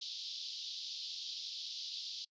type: band-pass noise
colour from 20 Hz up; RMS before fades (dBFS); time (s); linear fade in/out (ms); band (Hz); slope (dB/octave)
white; -44; 0.01-2.25; 10; 3300 to 5100; 48
effects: noise-tail reverb RT60 0.1 s tail -26 dB re dry + resampled to 16000 Hz